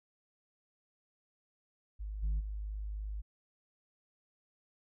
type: tone with level steps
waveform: sine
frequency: 51.7 Hz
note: G#1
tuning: 7 cents flat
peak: -37 / -27 / -36 dBFS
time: 1.99-3.22 s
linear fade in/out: 20 ms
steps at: 2.22 / 2.39 s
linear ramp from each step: 20 ms
effects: tanh soft clip ceiling -29 dBFS